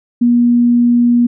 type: tone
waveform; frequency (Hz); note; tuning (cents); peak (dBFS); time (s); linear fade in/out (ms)
sine; 240; B3; -49; -7; 0.21-1.27; 10
effects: none

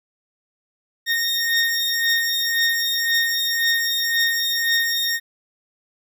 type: beating tone pair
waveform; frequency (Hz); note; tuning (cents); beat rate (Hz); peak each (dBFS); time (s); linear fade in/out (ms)
20% pulse; 1847 / 1848.9; A#6 / A#6; -16 / -15; 1.9; -18 / -15; 1.06-5.2; 50
effects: none

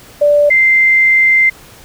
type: tone pair in turn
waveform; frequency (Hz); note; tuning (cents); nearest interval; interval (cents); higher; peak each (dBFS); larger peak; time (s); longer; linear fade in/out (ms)
sine; 585 / 2085; D5 / C7; -7 / -7; octave + minor seventh; 2200; second; -6; neither; 0.21-0.5 / 0.5-1.5; second; 10
effects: pink hiss -39 dBFS RMS until 1.84 s

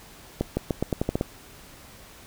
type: accelerating click train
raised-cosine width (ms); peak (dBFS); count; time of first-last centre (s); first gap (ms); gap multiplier
2; -10; 9; 0.41-1.211; 160; 0.86
effects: pink hiss -48 dBFS RMS until 2.26 s

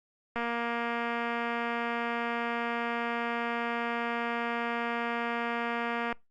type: click train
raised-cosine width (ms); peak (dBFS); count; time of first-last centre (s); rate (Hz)
0.5; -18; 1356; 0.36-6.126; 235
effects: noise-tail reverb RT60 0.2 s tail -24 dB re dry + Opus 48 kbps

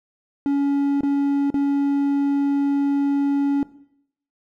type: tone with dropouts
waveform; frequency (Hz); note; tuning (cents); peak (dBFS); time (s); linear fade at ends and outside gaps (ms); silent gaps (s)
triangle; 281.3; C#4; +26; -15; 0.46-3.63; 1; 1.008-1.033 / 1.503-1.542
effects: noise-tail reverb RT60 0.7 s tail -17 dB re dry

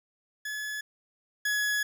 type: tone pair in turn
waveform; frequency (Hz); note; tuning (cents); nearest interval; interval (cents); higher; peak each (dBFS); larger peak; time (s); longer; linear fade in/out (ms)
40% pulse; 1707 / 1686.4; G#6 / G#6; +47 / +26; unison; 21; first; -32 / -25; second; 0.45-0.81 / 1.45-1.83; second; 5
effects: none

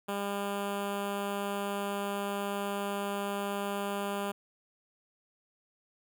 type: tone with notch filter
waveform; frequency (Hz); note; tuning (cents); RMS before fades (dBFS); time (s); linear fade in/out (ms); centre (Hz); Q
10% pulse; 200.9; G3; +43; -34; 0.08-4.32; 10; 5300; 1.2
effects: none

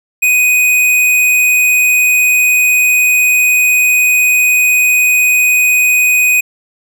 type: tone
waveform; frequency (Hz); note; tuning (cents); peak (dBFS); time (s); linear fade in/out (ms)
square; 2494; D#7; +3; -8; 0.22-6.41; 10
effects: none

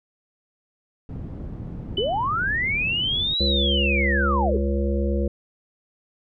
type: low-pass noise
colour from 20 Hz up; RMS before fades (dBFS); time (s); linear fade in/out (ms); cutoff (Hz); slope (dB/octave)
white; -33; 1.09-3.34; 2; 160; 12
type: tone with exponential decay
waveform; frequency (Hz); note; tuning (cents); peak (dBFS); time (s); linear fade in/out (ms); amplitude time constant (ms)
sine; 2998; F#7; +22; -21; 1.97-2.28; 5; 66
type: linear two-way sweep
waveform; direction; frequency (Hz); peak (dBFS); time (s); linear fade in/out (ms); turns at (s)
sine; up then down; 366.8 to 4057 to 366.8; -21; 1.98-4.57; 2; 3.44
type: harmonic tone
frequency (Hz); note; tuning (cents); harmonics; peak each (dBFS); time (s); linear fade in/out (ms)
69.3; C#2; 0; 1 / 3 / 5 / 7 / 8; -22 / -27 / -29 / -30 / -31; 3.4-5.28; 5
effects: none

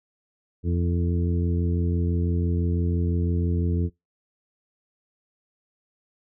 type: harmonic tone with a mistuned harmonic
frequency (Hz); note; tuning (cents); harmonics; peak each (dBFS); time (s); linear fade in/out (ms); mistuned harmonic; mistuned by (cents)
86; F2; -26; 1 / 2 / 3 / 4 / 5; -22 / -28 / -32 / -34 / -36; 0.63-3.9; 50; 5; +25
effects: noise-tail reverb RT60 0.2 s tail -24 dB re dry

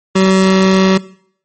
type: tone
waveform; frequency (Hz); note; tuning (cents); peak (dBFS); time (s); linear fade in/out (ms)
25% pulse; 190; F#3; +46; -4; 0.15-0.98; 10
effects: noise-tail reverb RT60 0.6 s tail -19 dB re dry + MP3 32 kbps

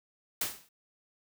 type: noise with exponential decay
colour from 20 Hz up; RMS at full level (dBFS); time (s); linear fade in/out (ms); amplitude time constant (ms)
white; -28; 0.41-0.69; 5; 59
effects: none

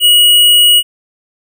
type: tone with hard clipping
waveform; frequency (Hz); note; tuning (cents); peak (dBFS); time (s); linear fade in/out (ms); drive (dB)
sine; 2906; F#7; -32; -5; 0-0.83; 50; 17
effects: none

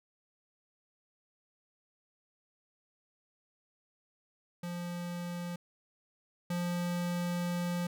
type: tone pair in turn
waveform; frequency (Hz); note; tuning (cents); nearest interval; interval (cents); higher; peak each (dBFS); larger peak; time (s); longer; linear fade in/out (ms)
square; 174.61 / 175.22; F3 / F3; 0 / +6; unison; 6; second; -37 / -32; second; 4.63-5.56 / 6.5-7.87; second; 5
effects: none

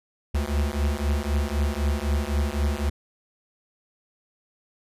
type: beating tone pair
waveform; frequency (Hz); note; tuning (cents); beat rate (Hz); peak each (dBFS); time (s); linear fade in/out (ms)
square; 70.3 / 74.2; C#2 / D2; +25 / +18; 3.9; -26; 0.34-2.9; 10
effects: resampled to 32000 Hz

